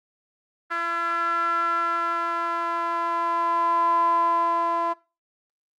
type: tone with band-pass filter sweep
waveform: sawtooth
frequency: 338.3 Hz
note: E4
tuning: 45 cents sharp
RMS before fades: -24 dBFS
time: 0.7-4.94 s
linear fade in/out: 20 ms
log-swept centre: 1500 to 910 Hz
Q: 7.9
effects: noise-tail reverb RT60 0.3 s tail -21 dB re dry + Opus 32 kbps